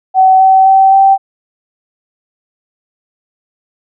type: tone with pitch steps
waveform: sine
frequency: 757 / 764 / 771.1 / 778.3 Hz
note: F#5 / G5 / G5 / G5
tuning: +39 / -45 / -29 / -13 cents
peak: -3 dBFS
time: 0.14-1.18 s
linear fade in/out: 50 ms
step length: 260 ms
effects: none